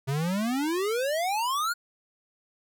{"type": "exponential sweep", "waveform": "square", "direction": "up", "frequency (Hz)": [130.81, 1468], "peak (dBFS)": -26, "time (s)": [0.07, 1.74], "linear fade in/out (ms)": 20, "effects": []}